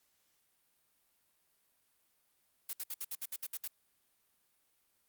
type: noise bursts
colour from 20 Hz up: blue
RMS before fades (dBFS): -39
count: 10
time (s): 2.69-3.677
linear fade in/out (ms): 5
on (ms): 42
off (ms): 63
effects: white hiss -75 dBFS RMS until 5.08 s + Opus 48 kbps